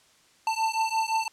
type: beating tone pair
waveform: square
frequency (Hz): 887 / 892.8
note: A5 / A5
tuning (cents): +14 / +25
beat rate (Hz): 5.8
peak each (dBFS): -28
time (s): 0.47-1.28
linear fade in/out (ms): 2
effects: white hiss -60 dBFS RMS until 1.32 s + low-pass 8000 Hz 12 dB/octave